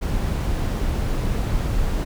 brown noise, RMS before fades -22 dBFS, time 0.01-2.05 s, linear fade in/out 20 ms, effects none

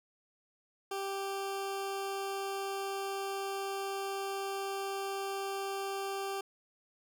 20% pulse tone, 392 Hz, G4, in tune, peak -30 dBFS, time 0.91-6.41 s, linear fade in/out 5 ms, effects none

